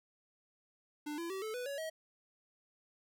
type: tone with pitch steps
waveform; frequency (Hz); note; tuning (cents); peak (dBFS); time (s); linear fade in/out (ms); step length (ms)
square; 297.5 / 337.8 / 383.6 / 435.6 / 494.6 / 561.6 / 637.7; D4 / E4 / G4 / A4 / B4 / C#5 / D#5; +22 / +42 / -37 / -17 / +3 / +22 / +42; -39; 1.06-1.9; 10; 120
effects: none